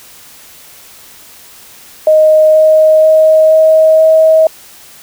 sine tone with pitch steps, 622.3 / 625.9 / 629.5 / 633.2 / 636.8 Hz, D#5 / D#5 / D#5 / D#5 / D#5, 0 / +10 / +20 / +30 / +40 cents, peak -3 dBFS, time 2.07-4.47 s, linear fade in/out 2 ms, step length 480 ms, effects white hiss -37 dBFS RMS until 5.02 s

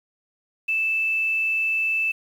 sine tone with quantisation, 2637 Hz, E7, in tune, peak -20 dBFS, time 0.68-2.12 s, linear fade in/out 10 ms, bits 8, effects none

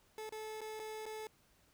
30% pulse tone with dropouts, 434.2 Hz, A4, 23 cents flat, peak -40 dBFS, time 0.18-1.27 s, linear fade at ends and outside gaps 1 ms, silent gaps 0.292-0.323 / 0.607-0.615 / 0.794-0.798 / 1.056-1.063 s, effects pink hiss -70 dBFS RMS until 1.73 s

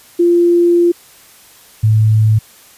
sine tone pair in turn, 345.8 / 108.92 Hz, F4 / A2, -17 / -17 cents, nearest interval octave + minor sixth, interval 2000 cents, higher first, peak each -7 dBFS, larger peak neither, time 0.19-0.92 / 1.83-2.39 s, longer first, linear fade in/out 10 ms, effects white hiss -43 dBFS RMS until 2.77 s + resampled to 32000 Hz

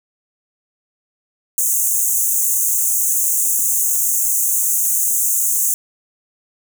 pink high-pass noise, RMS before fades -17 dBFS, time 1.58-5.74 s, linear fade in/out 0 ms, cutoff 6300 Hz, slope 96 dB/octave, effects none

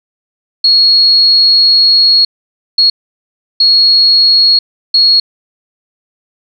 sine tone bursts at uneven times, 4317 Hz, C#8, 47 cents flat, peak -4 dBFS, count 4, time 0.64-2.25 / 2.78-2.9 / 3.6-4.59 / 4.94-5.2 s, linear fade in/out 5 ms, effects none

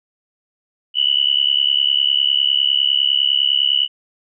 sine tone with amplitude modulation, 2960 Hz, F#7, in tune, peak -9 dBFS, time 0.94-3.88 s, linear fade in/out 50 ms, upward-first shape sine, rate 69.9 Hz, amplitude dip 100%, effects none

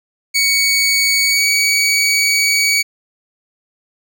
20% pulse tone with pitch glide, 2236 to 2262 Hz, C#7 to C#7, +14 to +34 cents, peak -7 dBFS, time 0.34-2.83 s, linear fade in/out 20 ms, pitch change +20 cents, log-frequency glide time 1.23-1.45 s, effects none

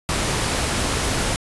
pink noise, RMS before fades -22 dBFS, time 0.09-1.36 s, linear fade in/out 0 ms, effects resampled to 24000 Hz

